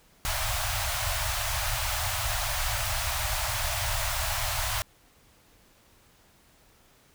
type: band-stop noise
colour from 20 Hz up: pink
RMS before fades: -29 dBFS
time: 0.25-4.82 s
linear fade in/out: 0 ms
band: 120 to 590 Hz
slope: 96 dB/octave
effects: pink hiss -60 dBFS RMS until 7.14 s